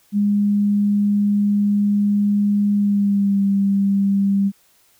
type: tone with pitch glide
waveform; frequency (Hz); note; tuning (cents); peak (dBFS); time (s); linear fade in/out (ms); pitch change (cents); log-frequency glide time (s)
sine; 204.5 to 197.88; G#3 to G3; -26 to +17; -14; 0.12-4.52; 50; -57; 2.74-3.42
effects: white hiss -57 dBFS RMS until 4.99 s